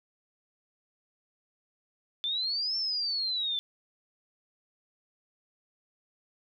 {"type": "exponential two-way sweep", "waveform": "sine", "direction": "up then down", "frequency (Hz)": [3500, 5420, 3500], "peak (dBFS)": -28, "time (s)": [2.24, 3.59], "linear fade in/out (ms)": 0, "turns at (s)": 2.77, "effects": []}